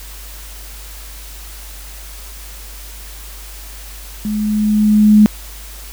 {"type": "tone with level ramp", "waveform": "sine", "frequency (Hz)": 211.6, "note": "G#3", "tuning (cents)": 33, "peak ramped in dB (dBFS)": [-17, -3], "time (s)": [4.25, 5.26], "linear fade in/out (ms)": 0, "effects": ["added 50 Hz sine -32 dBFS peak until 5.92 s", "white hiss -36 dBFS RMS until 5.92 s"]}